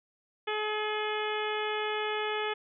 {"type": "harmonic tone with a mistuned harmonic", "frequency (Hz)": 425.9, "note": "G#4", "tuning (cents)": 44, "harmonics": [1, 2, 3, 4, 5, 6, 7, 8], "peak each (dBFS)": [-33, -36, -38, -39, -40, -41, -41, -42], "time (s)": [0.47, 2.54], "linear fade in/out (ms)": 10, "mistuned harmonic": 6, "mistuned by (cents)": -35, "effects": []}